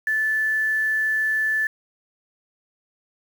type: tone with quantisation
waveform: sine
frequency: 1747 Hz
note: A6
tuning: 13 cents flat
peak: -19 dBFS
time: 0.07-1.67 s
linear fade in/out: 2 ms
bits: 7
effects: none